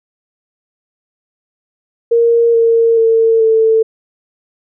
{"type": "tone with pitch steps", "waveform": "sine", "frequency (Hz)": [466.2, 459, 451.9, 444.9], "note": ["A#4", "A#4", "A4", "A4"], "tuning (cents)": [0, -27, 46, 19], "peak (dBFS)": -7, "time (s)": [2.11, 3.83], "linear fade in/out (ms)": 10, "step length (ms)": 430, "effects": []}